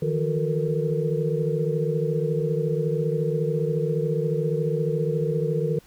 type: tone cluster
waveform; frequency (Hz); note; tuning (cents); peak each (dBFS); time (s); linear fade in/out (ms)
sine; 154.3 / 168.7 / 364.4 / 445.1 / 476; D#3 / E3 / F#4 / A4 / A#4; -14 / +40 / -26 / +20 / +36; -25 / -32 / -33 / -27 / -28; 0.02-5.79; 5
effects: pink hiss -55 dBFS RMS until 5.86 s